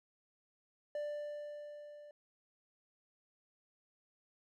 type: tone with level ramp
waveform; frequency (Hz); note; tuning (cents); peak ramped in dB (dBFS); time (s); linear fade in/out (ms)
triangle; 590; D5; +8; -34 to -50; 0.95-2.11; 2
effects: none